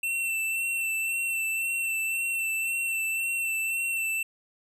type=tone with vibrato; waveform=square; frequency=2689 Hz; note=E7; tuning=34 cents sharp; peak=-27 dBFS; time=0.03-4.23 s; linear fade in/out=5 ms; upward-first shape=sine; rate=1.9 Hz; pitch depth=23 cents each way; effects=none